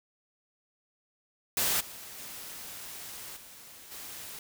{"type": "noise with level steps", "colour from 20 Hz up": "white", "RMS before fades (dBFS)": [-28, -45, -43, -50, -43], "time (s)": [1.57, 4.39], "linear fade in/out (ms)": 2, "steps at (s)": [1.8, 2.18, 3.36, 3.91], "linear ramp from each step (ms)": 10, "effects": []}